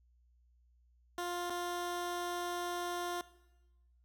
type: tone with dropouts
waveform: 15% pulse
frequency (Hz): 351.4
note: F4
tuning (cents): +11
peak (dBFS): -30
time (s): 1.18-3.21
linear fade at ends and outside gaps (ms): 1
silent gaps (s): 1.499-1.504
effects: noise-tail reverb RT60 1.0 s tail -18 dB re dry + added 60 Hz sine -65 dBFS peak until 4.04 s